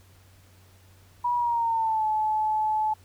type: tone with pitch glide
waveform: sine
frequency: 968 to 862.4 Hz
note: B5 to A5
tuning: -35 to -35 cents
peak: -22 dBFS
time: 1.24-2.94 s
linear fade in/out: 10 ms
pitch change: -200 cents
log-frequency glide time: 1.36-2.06 s
effects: added 93 Hz sine -54 dBFS peak until 3.04 s + pink hiss -59 dBFS RMS until 3.04 s